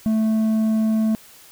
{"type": "tone with low-pass filter", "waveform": "square", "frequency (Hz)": 219.5, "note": "A3", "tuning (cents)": -4, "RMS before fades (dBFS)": -19, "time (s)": [0.06, 1.15], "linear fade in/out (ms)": 0, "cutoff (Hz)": 480, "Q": 0.53, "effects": ["white hiss -47 dBFS RMS until 1.51 s"]}